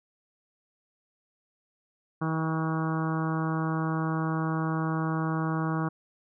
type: harmonic tone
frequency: 160 Hz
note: D#3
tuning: 49 cents sharp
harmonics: 1 / 2 / 3 / 4 / 5 / 6 / 7 / 8 / 9 / 10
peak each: -28 / -32 / -40 / -42 / -39 / -41 / -36 / -41 / -40 / -50 dBFS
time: 2.21-5.89 s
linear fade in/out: 10 ms
effects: none